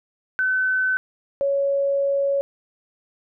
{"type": "tone pair in turn", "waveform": "sine", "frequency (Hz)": [1518, 556.9], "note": ["F#6", "C#5"], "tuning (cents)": [44, 8], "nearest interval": "octave + perfect fourth", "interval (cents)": 1736, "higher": "first", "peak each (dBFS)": -18, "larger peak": "neither", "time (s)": [[0.39, 0.97], [1.41, 2.41]], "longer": "second", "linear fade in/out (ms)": 0, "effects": []}